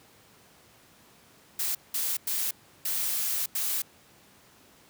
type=noise bursts at uneven times; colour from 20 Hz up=blue; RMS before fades=-29 dBFS; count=5; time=1.59-1.75 / 1.94-2.17 / 2.27-2.51 / 2.85-3.46 / 3.55-3.82 s; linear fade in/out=5 ms; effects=pink hiss -57 dBFS RMS until 4.89 s + high-pass 100 Hz 12 dB/octave